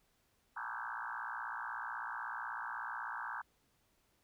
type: tone with frequency modulation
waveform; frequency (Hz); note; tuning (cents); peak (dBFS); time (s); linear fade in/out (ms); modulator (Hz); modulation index
sine; 1237; D#6; -10; -39; 0.56-3.42; 10; 58.1; 6.6
effects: pink hiss -75 dBFS RMS until 4.23 s

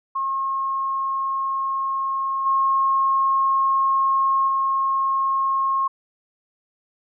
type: tone with level steps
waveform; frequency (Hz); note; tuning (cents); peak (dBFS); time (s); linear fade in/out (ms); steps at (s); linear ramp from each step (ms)
sine; 1079; C#6; -47; -21 / -16 / -18; 0.15-5.88; 10; 2.45 / 4.47; 20
effects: none

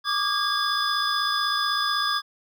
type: tone cluster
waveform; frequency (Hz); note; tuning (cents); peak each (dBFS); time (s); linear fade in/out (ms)
triangle; 1152 / 1208 / 1631 / 3467 / 4994; D6 / D6 / G#6 / A7 / D#8; -34 / +48 / -32 / -26 / +6; -27; 0.04-2.22; 50
effects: none

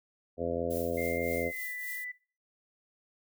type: harmonic tone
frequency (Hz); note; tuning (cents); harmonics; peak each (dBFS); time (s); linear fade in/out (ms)
84.9; F2; -48; 1 / 2 / 3 / 4 / 5 / 6 / 7 / 8; -41 / -43 / -38 / -41 / -36 / -34 / -38 / -41; 0.37-1.52; 50
type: noise with tremolo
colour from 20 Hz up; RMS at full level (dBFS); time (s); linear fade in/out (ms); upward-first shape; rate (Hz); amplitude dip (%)
violet; -41; 0.7-2.05; 10; triangle; 3.5; 75
type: tone with pitch glide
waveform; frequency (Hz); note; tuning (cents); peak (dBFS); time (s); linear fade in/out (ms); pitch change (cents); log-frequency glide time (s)
sine; 2100 to 1986.7; C7 to B6; +6 to +10; -36; 0.97-2.12; 10; -96; 1.39-1.69
effects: noise-tail reverb RT60 0.4 s tail -21 dB re dry

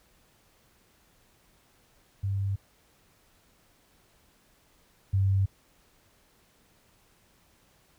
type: tone pair in turn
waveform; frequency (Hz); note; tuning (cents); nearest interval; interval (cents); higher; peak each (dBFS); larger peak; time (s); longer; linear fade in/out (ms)
sine; 98.4 / 96.99; G2 / G2; +7 / -18; unison; 25; first; -26 / -21; second; 2.23-2.56 / 5.13-5.46; neither; 10
effects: pink hiss -64 dBFS RMS until 7.98 s

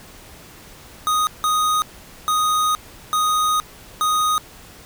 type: tone bursts at uneven times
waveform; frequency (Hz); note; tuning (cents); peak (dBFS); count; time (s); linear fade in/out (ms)
square; 1244.5; D#6; 0; -17; 5; 1.07-1.27 / 1.44-1.82 / 2.28-2.75 / 3.13-3.6 / 4.01-4.38; 0
effects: pink hiss -43 dBFS RMS until 4.85 s

